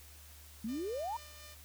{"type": "exponential sweep", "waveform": "sine", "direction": "up", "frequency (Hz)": [207.7, 979], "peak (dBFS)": -35, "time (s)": [0.64, 1.17], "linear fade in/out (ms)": 5}
{"type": "tone with tremolo", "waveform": "5% pulse", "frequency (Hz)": 600, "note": "D5", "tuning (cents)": 37, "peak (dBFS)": -40, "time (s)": [0.68, 1.55], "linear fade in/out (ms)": 10, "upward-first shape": "triangle", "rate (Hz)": 4.2, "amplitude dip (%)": 35}
{"effects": ["added 74 Hz sine -55 dBFS peak until 1.64 s", "white hiss -57 dBFS RMS until 1.64 s"]}